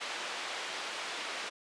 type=band-pass noise; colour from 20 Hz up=white; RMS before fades=-39 dBFS; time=0-1.5 s; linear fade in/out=20 ms; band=440 to 3300 Hz; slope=12 dB/octave; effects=resampled to 22050 Hz